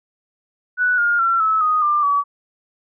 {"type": "tone with pitch steps", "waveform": "sine", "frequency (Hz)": [1480, 1417.3, 1357.2, 1299.6, 1244.5, 1191.8, 1141.2], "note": ["F#6", "F6", "F6", "E6", "D#6", "D6", "C#6"], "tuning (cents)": [0, 25, -50, -25, 0, 25, 50], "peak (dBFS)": -14, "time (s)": [0.77, 2.24], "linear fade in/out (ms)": 50, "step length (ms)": 210, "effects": []}